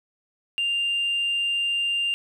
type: tone with tanh clipping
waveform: triangle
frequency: 2794 Hz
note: F7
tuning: in tune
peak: -22 dBFS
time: 0.58-2.14 s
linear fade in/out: 0 ms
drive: 5 dB
effects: none